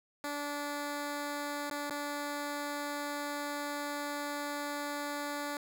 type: tone with dropouts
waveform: 10% pulse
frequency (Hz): 290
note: D4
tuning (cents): -22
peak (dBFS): -27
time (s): 0.24-5.57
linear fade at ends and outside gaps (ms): 1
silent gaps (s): 1.699-1.711 / 1.898-1.907
effects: none